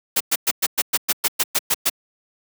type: noise bursts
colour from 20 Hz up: white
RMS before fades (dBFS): -18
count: 12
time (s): 0.16-1.898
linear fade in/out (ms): 10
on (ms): 44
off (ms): 110
effects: high-pass 200 Hz 12 dB/octave